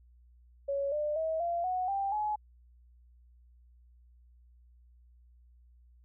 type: tone with pitch steps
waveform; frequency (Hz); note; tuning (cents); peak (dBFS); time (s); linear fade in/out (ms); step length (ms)
sine; 558 / 598 / 641 / 687 / 736.3 / 789.1 / 845.8; C#5 / D5 / E5 / F5 / F#5 / G5 / G#5; +11 / +31 / -49 / -29 / -9 / +11 / +31; -29; 0.68-2.36; 10; 240
effects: added 60 Hz sine -57 dBFS peak until 6.04 s